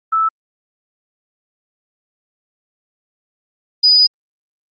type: tone pair in turn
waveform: sine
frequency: 1313 / 4957 Hz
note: E6 / D#8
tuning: -7 / -7 cents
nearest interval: octave + major seventh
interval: 2300 cents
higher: second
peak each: -12 / -7 dBFS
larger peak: second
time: 0.12-0.29 / 3.83-4.07 s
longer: second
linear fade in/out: 10 ms
effects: Opus 24 kbps